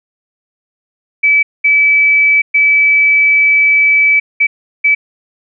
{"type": "tone bursts at uneven times", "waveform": "sine", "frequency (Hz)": 2300, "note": "D7", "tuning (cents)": -37, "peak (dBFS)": -6, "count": 5, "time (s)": [[1.23, 1.43], [1.64, 2.42], [2.54, 4.2], [4.4, 4.47], [4.84, 4.95]], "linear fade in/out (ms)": 10, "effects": []}